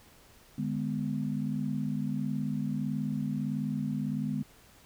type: chord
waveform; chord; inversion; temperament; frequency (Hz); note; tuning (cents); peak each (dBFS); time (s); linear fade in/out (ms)
sine; G# diminished; second; just; 149.51 / 207.7 / 249.2; D3 / G#3 / B3; +31 / 0 / +16; -34 / -33 / -34; 0.58-4.43; 5
effects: pink hiss -58 dBFS RMS until 4.85 s